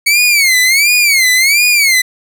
sawtooth tone with vibrato, 2217 Hz, C#7, in tune, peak -4 dBFS, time 0.06-2.02 s, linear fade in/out 10 ms, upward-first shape sine, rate 1.4 Hz, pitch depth 180 cents each way, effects none

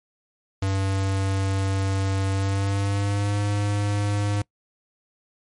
square tone with pitch glide, 96.9 to 102.48 Hz, G2 to G#2, -20 to -23 cents, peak -22 dBFS, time 0.62-4.42 s, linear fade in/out 5 ms, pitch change +97 cents, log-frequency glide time 2.31-3.39 s, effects noise-tail reverb RT60 0.1 s tail -23 dB re dry + MP3 48 kbps

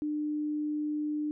sine tone, 300 Hz, D4, 37 cents sharp, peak -29 dBFS, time 0.02-1.31 s, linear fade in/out 0 ms, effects none

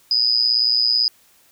sine tone with amplitude modulation, 4978 Hz, D#8, in tune, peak -11 dBFS, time 0.11-1.08 s, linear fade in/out 2 ms, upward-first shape sine, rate 118 Hz, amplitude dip 80%, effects white hiss -55 dBFS RMS until 1.51 s

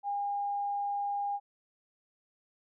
sine tone, 810 Hz, G#5, 43 cents flat, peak -30 dBFS, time 0.03-1.4 s, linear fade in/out 50 ms, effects none

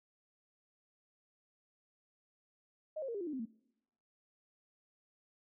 sine tone with pitch steps, 621 / 537.5 / 465.2 / 402.7 / 348.5 / 301.7 / 261.1 / 226 Hz, D#5 / C5 / A#4 / G4 / F4 / D4 / C4 / A3, -3 / +47 / -4 / +47 / -4 / +47 / -3 / +47 cents, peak -37 dBFS, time 2.96-3.456 s, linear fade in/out 10 ms, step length 62 ms, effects noise-tail reverb RT60 0.9 s tail -25 dB re dry

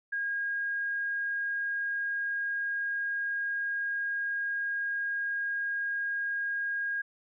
sine tone, 1629 Hz, G#6, 34 cents flat, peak -29 dBFS, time 0.12-7.02 s, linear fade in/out 10 ms, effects none

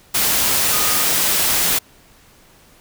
sine tone in noise, 1238 Hz, D#6, 9 cents flat, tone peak -27 dBFS, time 0.72-1.04 s, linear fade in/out 10 ms, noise white, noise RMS -17 dBFS, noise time 0.14-1.79 s, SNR -13 dB, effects pink hiss -50 dBFS RMS until 2.8 s

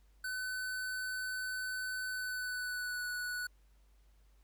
square tone with pitch glide, 1510 to 1475.5 Hz, F#6 to F#6, +35 to -5 cents, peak -37 dBFS, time 0.24-3.47 s, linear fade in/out 5 ms, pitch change -40 cents, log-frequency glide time 2.08-3.07 s, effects added 50 Hz sine -62 dBFS peak until 4.43 s + pink hiss -75 dBFS RMS until 4.43 s

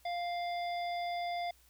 harmonic tone, 698.5 Hz, F5, in tune, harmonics 1 / 3 / 5 / 7, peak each -34 / -44 / -48 / -51 dBFS, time 0.05-1.51 s, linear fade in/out 5 ms, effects added 60 Hz sine -66 dBFS peak until 1.69 s + white hiss -66 dBFS RMS until 1.69 s

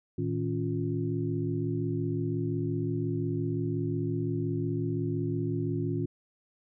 sine tone cluster, 112.3 / 158 / 277.2 / 353 Hz, A2 / D#3 / C#4 / F4, +36 / +27 / 0 / +19 cents, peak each -32 / -33 / -34 / -34 dBFS, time 0.18-6.06 s, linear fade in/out 5 ms, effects none

